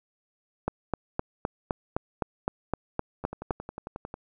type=two click trains; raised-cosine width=1 ms; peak=-12 / -22 dBFS; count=12 / 11; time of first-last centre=0.68-3.508 / 3.24-4.141 s; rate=3.89 / 11.1 Hz; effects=none